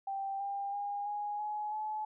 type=tone with pitch steps; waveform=sine; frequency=784 / 798.2 / 812.6 / 827.3 / 842.2 / 857.4 Hz; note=G5 / G5 / G#5 / G#5 / G#5 / A5; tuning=0 / +31 / -38 / -7 / +24 / -45 cents; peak=-34 dBFS; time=0.07-2.05 s; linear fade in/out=5 ms; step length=330 ms; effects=none